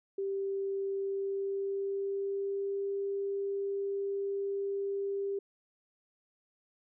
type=tone with pitch glide; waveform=sine; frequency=392 to 396.8 Hz; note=G4 to G4; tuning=0 to +21 cents; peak=-31 dBFS; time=0.18-5.39 s; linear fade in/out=5 ms; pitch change=+21 cents; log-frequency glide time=0.94-2.89 s; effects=none